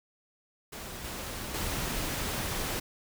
pink noise with level steps, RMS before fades -41 / -38 / -33 dBFS, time 0.72-2.8 s, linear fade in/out 10 ms, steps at 1.04 / 1.54 s, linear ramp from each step 5 ms, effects none

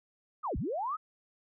sine linear two-way sweep, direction down then up, 1318.5 to 36 to 1318.5 Hz, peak -31 dBFS, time 0.43-0.97 s, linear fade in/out 20 ms, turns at 0.57 s, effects none

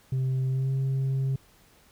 sine tone with pitch glide, 130.81 to 134.1 Hz, C3 to C3, 0 to +43 cents, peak -21 dBFS, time 0.12-1.36 s, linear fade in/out 5 ms, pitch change +43 cents, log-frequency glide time 0.49-0.71 s, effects tanh soft clip ceiling -23 dBFS + pink hiss -59 dBFS RMS until 1.91 s

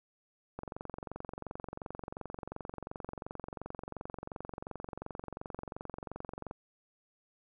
click train, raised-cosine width 1 ms, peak -26 dBFS, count 136, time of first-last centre 0.59-6.511 s, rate 22.8 Hz, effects none

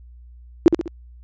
sine tone with echo, 335.4 Hz, E4, 30 cents sharp, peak -5 dBFS, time 0.66-0.68 s, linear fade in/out 0 ms, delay 66 ms, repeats 3, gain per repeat -7 dB, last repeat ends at 0.878 s, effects added 60 Hz sine -41 dBFS peak until 1.23 s + resampled to 16000 Hz

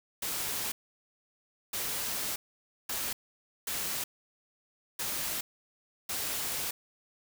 white noise bursts at uneven times, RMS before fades -34 dBFS, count 6, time 0.22-0.72 / 1.73-2.36 / 2.89-3.13 / 3.67-4.04 / 4.99-5.41 / 6.09-6.71 s, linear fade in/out 5 ms, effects none

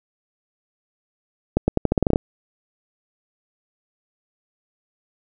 accelerating click train, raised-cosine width 2 ms, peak -3 dBFS, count 11, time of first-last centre 1.57-2.159 s, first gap 110 ms, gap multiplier 0.85, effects none

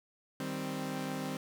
sawtooth chord, C minor, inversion first, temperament equal, 155.56 / 196 / 261.6 Hz, Eb3 / G3 / C4, 0 / 0 / 0 cents, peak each -37 / -37 / -34 dBFS, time 0.4-1.37 s, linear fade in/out 2 ms, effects none

